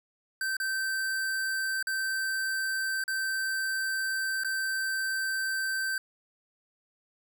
square tone with dropouts, 1553 Hz, G6, 17 cents flat, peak -29 dBFS, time 0.41-5.98 s, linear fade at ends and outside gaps 2 ms, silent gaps 0.568-0.6 / 1.827-1.87 / 3.039-3.079 / 4.436-4.446 s, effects none

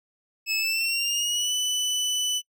25% pulse tone with pitch glide, 2601 to 2988 Hz, E7 to F#7, -24 to +16 cents, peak -20 dBFS, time 0.46-2.42 s, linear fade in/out 50 ms, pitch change +240 cents, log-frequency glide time 0.57-1.53 s, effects noise-tail reverb RT60 0.1 s tail -24 dB re dry

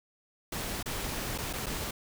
pink noise with dropouts, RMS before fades -35 dBFS, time 0.52-1.91 s, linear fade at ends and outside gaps 5 ms, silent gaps 0.828-0.858 / 1.379-1.384 / 1.53-1.534 / 1.661-1.665 s, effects none

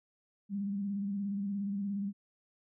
sine tone with vibrato, 200 Hz, G3, 35 cents sharp, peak -32 dBFS, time 0.49-2.13 s, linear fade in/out 50 ms, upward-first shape square, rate 17 Hz, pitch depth 36 cents each way, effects none

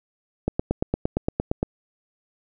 click train, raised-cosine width 2 ms, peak -8 dBFS, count 11, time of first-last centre 0.48-1.629 s, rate 8.7 Hz, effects none

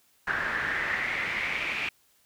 brown noise with band-pass filter sweep, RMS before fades -30 dBFS, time 0.27-1.89 s, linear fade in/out 5 ms, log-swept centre 1600 to 2500 Hz, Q 5.8, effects white hiss -65 dBFS RMS until 2.25 s

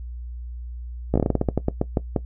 slowing click train, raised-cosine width 2 ms, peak -6 dBFS, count 15, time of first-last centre 1.14-2.163 s, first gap 16 ms, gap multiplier 1.21, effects noise-tail reverb RT60 0.1 s tail -17 dB re dry + added 60 Hz sine -31 dBFS peak until 2.25 s

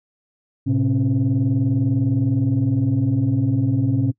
sine tone cluster, 109.8 / 129.6 / 271.9 Hz, A2 / C3 / C#4, -3 / -16 / -33 cents, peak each -19 dBFS, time 0.66-4.12 s, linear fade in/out 20 ms, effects noise-tail reverb RT60 0.1 s tail -22 dB re dry + tanh soft clip ceiling -11 dBFS

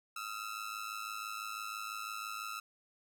sawtooth ring-modulated tone, 1318.5 Hz, E6, in tune, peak -33 dBFS, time 0.16-2.6 s, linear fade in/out 5 ms, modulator 53 Hz, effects none

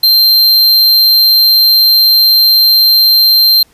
square tone, 4152 Hz, C8, 14 cents flat, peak -5 dBFS, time 0.03-3.63 s, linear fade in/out 5 ms, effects pink hiss -49 dBFS RMS until 3.73 s + resampled to 32000 Hz

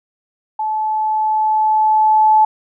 sine tone with level ramp, 865 Hz, A5, 30 cents flat, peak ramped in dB -17 to -7 dBFS, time 0.59-2.45 s, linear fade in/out 5 ms, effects none

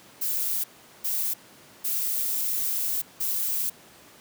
violet noise bursts at uneven times, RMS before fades -27 dBFS, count 4, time 0.21-0.64 / 1.04-1.34 / 1.84-3.02 / 3.2-3.7 s, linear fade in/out 10 ms, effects pink hiss -51 dBFS RMS until 4.2 s + high-pass 150 Hz 12 dB/octave

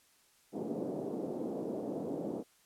pink band-pass noise, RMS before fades -38 dBFS, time 0.52-2.44 s, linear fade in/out 50 ms, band 200 to 570 Hz, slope 24 dB/octave, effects white hiss -67 dBFS RMS until 2.65 s + low-pass 12000 Hz 12 dB/octave

